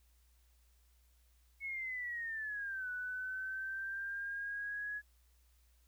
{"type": "linear two-way sweep", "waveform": "sine", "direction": "down then up", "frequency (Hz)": [2205, 1480, 1685], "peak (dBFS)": -38, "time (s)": [1.6, 5.02], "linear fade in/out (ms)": 50, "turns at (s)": 2.9, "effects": ["added 60 Hz sine -66 dBFS peak until 5.87 s", "white hiss -75 dBFS RMS until 5.87 s"]}